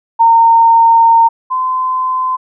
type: tone pair in turn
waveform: sine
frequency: 917 / 1027.4 Hz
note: A#5 / C6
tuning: -29 / -32 cents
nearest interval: major second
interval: 197 cents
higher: second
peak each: -4 / -12 dBFS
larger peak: first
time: 0.19-1.29 / 1.5-2.37 s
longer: first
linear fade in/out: 20 ms
effects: none